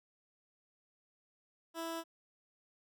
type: tone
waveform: 15% pulse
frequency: 330 Hz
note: E4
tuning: 2 cents sharp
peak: -32 dBFS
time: 1.74-2.04 s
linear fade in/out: 50 ms
effects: none